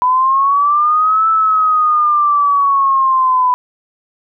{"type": "linear two-way sweep", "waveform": "sine", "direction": "up then down", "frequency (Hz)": [993, 1318.5, 993], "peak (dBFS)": -9, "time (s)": [0.02, 3.54], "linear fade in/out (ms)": 0, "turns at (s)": 1.28, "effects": []}